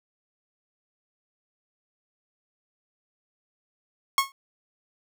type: tone with exponential decay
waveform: sawtooth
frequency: 1092 Hz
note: C#6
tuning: 26 cents flat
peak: -11 dBFS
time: 4.18-4.32 s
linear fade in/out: 1 ms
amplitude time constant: 29 ms
effects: none